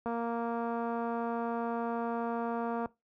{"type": "click train", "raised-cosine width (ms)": 1, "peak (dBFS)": -22, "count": 653, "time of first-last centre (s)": [0.06, 2.858], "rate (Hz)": 233, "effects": ["noise-tail reverb RT60 0.2 s tail -20 dB re dry", "high-pass 60 Hz 12 dB/octave"]}